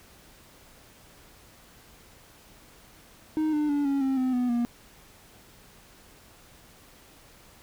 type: tone with pitch steps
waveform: triangle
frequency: 311.1 / 299.5 / 288.3 / 277.5 / 267.1 / 257.1 / 247.5 / 238.2 Hz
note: D#4 / D4 / D4 / C#4 / C4 / C4 / B3 / A#3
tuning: 0 / +34 / -32 / +2 / +36 / -30 / +4 / +38 cents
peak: -21 dBFS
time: 3.37-4.65 s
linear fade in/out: 0 ms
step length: 160 ms
effects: pink hiss -54 dBFS RMS until 7.62 s